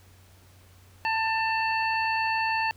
harmonic tone, 891 Hz, A5, 22 cents sharp, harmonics 1 / 2 / 3 / 5, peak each -26 / -30 / -30 / -38 dBFS, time 1.05-2.71 s, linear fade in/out 0 ms, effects added 92 Hz sine -53 dBFS peak until 2.76 s + pink hiss -58 dBFS RMS until 2.76 s

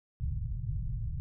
white low-pass noise, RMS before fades -34 dBFS, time 0.2-1.2 s, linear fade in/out 0 ms, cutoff 140 Hz, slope 48 dB/octave, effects none

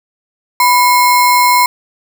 sine tone with sample-and-hold, 987.8 Hz, B5, in tune, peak -6 dBFS, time 0.6-1.66 s, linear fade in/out 2 ms, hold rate 3150 Hz, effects none

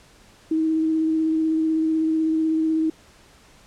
sine tone with vibrato, 318.3 Hz, D#4, 39 cents sharp, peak -18 dBFS, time 0.51-2.9 s, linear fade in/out 5 ms, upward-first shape square, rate 16 Hz, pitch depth 11 cents each way, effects pink hiss -52 dBFS RMS until 3.66 s + low-pass 9000 Hz 12 dB/octave

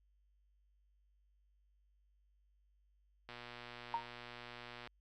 click train, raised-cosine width 0.3 ms, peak -33 dBFS, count 191, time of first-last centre 3.29-4.873 s, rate 120 Hz
sine tone with exponential decay, 927 Hz, A#5, 10 cents flat, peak -30 dBFS, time 3.94-4.09 s, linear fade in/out 1 ms, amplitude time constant 32 ms
effects added 50 Hz sine -70 dBFS peak until 5 s

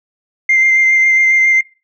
sine tone with vibrato, 2093 Hz, C7, in tune, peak -7 dBFS, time 0.49-1.61 s, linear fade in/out 5 ms, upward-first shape sine, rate 7.3 Hz, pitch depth 15 cents each way, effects noise-tail reverb RT60 0.3 s tail -21 dB re dry + tanh soft clip ceiling -4 dBFS

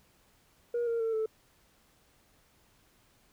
sine tone with pitch steps, 476.2 / 463.4 / 451 / 439 Hz, A#4 / A#4 / A4 / A4, +37 / -10 / +43 / -4 cents, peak -26 dBFS, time 0.74-1.26 s, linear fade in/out 5 ms, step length 130 ms, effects tanh soft clip ceiling -26 dBFS + pink hiss -66 dBFS RMS until 3.32 s

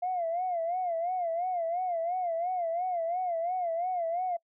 sine tone with vibrato, 698.5 Hz, F5, in tune, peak -27 dBFS, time 0.02-4.37 s, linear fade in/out 10 ms, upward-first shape sine, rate 2.9 Hz, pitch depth 110 cents each way, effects noise-tail reverb RT60 0.1 s tail -24 dB re dry + tanh soft clip ceiling -23 dBFS

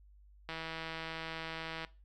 click train, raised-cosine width 0.3 ms, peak -25 dBFS, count 221, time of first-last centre 0.49-1.848 s, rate 162 Hz, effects noise-tail reverb RT60 0.3 s tail -19 dB re dry + added 50 Hz sine -57 dBFS peak until 2.04 s

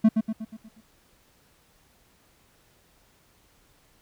triangle tone with echo, 220 Hz, A3, in tune, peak -11 dBFS, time 0.04-0.09 s, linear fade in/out 10 ms, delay 120 ms, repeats 6, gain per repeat -6 dB, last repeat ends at 0.81 s, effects pink hiss -62 dBFS RMS until 4.01 s

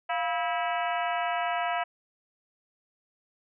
harmonic tone with a mistuned harmonic, 325.5 Hz, E4, 22 cents flat, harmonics 2 / 3 / 4 / 5 / 6 / 7 / 8 / 9, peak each -29 / -33 / -35 / -37 / -39 / -40 / -41 / -42 dBFS, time 0.09-1.84 s, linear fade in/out 10 ms, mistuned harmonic 2, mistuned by +120 cents, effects none

